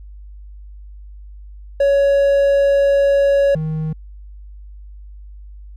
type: tone pair in turn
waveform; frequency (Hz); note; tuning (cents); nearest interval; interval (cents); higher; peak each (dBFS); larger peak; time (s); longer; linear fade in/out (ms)
triangle; 559 / 156.86; C#5 / D#3; +14 / +14; octave + minor seventh; 2200; first; -9 / -17; first; 1.8-3.55 / 3.55-3.93; first; 5
effects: added 50 Hz sine -34 dBFS peak until 5.76 s